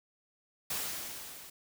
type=noise with level ramp; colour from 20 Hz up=white; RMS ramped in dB=-34 to -50 dBFS; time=0.7-1.5 s; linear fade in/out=5 ms; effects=none